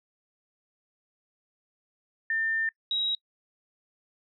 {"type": "tone pair in turn", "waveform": "sine", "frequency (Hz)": [1800, 3832], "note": ["A6", "A#7"], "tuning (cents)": [39, 47], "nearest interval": "octave + minor second", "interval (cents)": 1308, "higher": "second", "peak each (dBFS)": -25, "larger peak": "neither", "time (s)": [[2.3, 2.69], [2.91, 3.15]], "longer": "first", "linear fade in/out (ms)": 2, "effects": ["noise-tail reverb RT60 0.1 s tail -26 dB re dry"]}